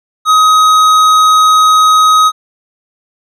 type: tone with tanh clipping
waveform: sine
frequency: 1262 Hz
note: D#6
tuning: 24 cents sharp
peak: -6 dBFS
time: 0.25-2.32 s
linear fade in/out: 50 ms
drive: 13 dB
effects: none